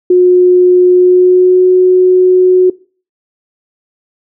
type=tone with pitch glide; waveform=sine; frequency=361.4 to 367.3 Hz; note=F#4 to F#4; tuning=-41 to -13 cents; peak=-3 dBFS; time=0.1-2.7 s; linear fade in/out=5 ms; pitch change=+28 cents; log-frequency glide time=0.91-1.65 s; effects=noise-tail reverb RT60 0.4 s tail -22 dB re dry